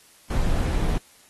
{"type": "noise", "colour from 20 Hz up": "brown", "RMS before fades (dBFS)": -22, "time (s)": [0.3, 0.98], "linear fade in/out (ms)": 5, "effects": ["white hiss -54 dBFS RMS until 1.29 s", "AAC 32 kbps"]}